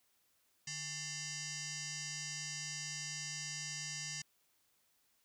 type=tone with frequency modulation; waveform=sine; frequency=149.3 Hz; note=D3; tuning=29 cents sharp; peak=-40 dBFS; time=0.67-4.22 s; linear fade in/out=5 ms; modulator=965 Hz; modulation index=7.2; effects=white hiss -75 dBFS RMS until 5.24 s